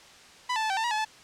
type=tone with pitch steps; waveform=sawtooth; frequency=994 / 881 / 872 / 773 / 893 / 956 / 856 / 870 Hz; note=B5 / A5 / A5 / G5 / A5 / A#5 / A5 / A5; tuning=+11 / +2 / -16 / -24 / +25 / +43 / -48 / -20 cents; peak=-22 dBFS; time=0.49-1.05 s; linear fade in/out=10 ms; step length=70 ms; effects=white hiss -51 dBFS RMS until 1.23 s + low-pass 6000 Hz 12 dB/octave

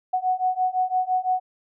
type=beating tone pair; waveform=sine; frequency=737 / 742.9 Hz; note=F#5 / F#5; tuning=-7 / +7 cents; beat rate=5.9 Hz; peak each=-24 / -23 dBFS; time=0.13-1.4 s; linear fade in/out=10 ms; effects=none

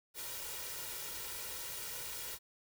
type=noise with comb filter; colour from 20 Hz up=white; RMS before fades=-43 dBFS; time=0.14-2.39 s; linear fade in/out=50 ms; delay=2.1 ms; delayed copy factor=+0.65; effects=none

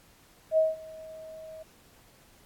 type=tone with ADSR envelope; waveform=sine; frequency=635 Hz; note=D#5; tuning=35 cents sharp; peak=-18 dBFS; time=0.51-1.63 s; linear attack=65 ms; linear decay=180 ms; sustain=-23 dB; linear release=7 ms; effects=pink hiss -59 dBFS RMS until 2.45 s + AAC 64 kbps

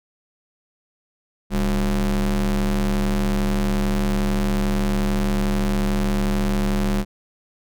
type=ring-modulated tone; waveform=square; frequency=82.41 Hz; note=E2; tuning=in tune; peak=-16 dBFS; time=1.5-7.05 s; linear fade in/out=50 ms; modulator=118 Hz; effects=none

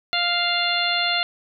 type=harmonic tone; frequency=698.5 Hz; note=F5; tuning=in tune; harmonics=1 / 2 / 3 / 4 / 5 / 6; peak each=-27 / -27 / -27 / -26 / -26 / -26 dBFS; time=0.13-1.23 s; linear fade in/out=0 ms; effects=none

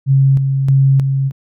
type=tone with tremolo; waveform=sine; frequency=135.8 Hz; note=C#3; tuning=35 cents flat; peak=-7 dBFS; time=0.06-1.32 s; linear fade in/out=50 ms; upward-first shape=square; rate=1.6 Hz; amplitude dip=45%; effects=none

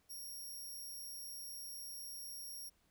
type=tone; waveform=5% pulse; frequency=5588 Hz; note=F8; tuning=in tune; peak=-40 dBFS; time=0.09-2.7 s; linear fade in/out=20 ms; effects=pink hiss -75 dBFS RMS until 2.9 s

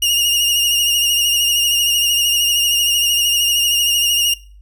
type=tone with vibrato; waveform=sawtooth; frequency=2845 Hz; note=F7; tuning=31 cents sharp; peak=-10 dBFS; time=0.02-4.34 s; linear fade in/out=5 ms; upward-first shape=sine; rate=13 Hz; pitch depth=40 cents each way; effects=noise-tail reverb RT60 0.4 s tail -22 dB re dry + added 50 Hz sine -39 dBFS peak until 4.61 s

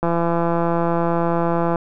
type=click train; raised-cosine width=1 ms; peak=-7 dBFS; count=293; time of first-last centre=0.03-1.758 s; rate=169 Hz; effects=none

